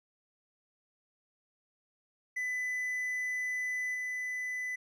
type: tone with level steps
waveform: triangle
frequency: 2000 Hz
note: B6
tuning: 21 cents sharp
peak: -30 / -32 dBFS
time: 2.36-4.76 s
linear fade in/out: 10 ms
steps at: 3.94 s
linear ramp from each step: 10 ms
effects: none